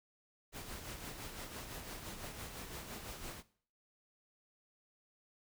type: noise with tremolo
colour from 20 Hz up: pink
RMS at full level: -45 dBFS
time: 0.52-3.43 s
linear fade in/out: 50 ms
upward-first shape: sine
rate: 5.9 Hz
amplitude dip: 45%
effects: noise-tail reverb RT60 0.5 s tail -18 dB re dry